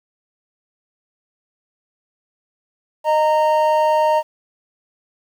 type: tone pair together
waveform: triangle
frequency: 617 / 925 Hz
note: D#5 / A#5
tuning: -15 / -14 cents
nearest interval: perfect fifth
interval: 701 cents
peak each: -14 dBFS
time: 3.04-4.23 s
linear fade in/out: 50 ms
effects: 8-bit